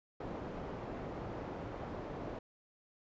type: low-pass noise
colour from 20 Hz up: white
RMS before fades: -43 dBFS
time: 0.2-2.39 s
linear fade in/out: 5 ms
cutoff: 610 Hz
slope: 12 dB/octave
effects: resampled to 16000 Hz